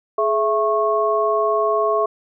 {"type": "tone cluster", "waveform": "sine", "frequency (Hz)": [423.2, 664, 1096], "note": ["G#4", "E5", "C#6"], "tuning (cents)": [33, 12, -20], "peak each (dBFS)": -20, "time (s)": [0.18, 2.06], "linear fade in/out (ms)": 5, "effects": []}